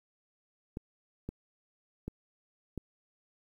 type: clicks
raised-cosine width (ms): 3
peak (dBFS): -24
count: 4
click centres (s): 0.771 / 1.29 / 2.08 / 2.777
effects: 10-bit